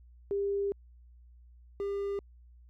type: tone pair in turn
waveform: sine / triangle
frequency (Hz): 400 / 400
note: G4 / G4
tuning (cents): +35 / +35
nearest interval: unison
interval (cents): 0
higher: neither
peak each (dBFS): -28 / -29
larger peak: first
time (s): 0.31-0.72 / 1.8-2.19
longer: first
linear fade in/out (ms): 0
effects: added 60 Hz sine -53 dBFS peak until 2.69 s